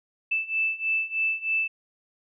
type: beating tone pair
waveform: sine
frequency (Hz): 2637 / 2640.2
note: E7 / E7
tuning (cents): 0 / +2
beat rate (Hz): 3.2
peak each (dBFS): -28 / -26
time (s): 0.31-1.68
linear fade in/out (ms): 10
effects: none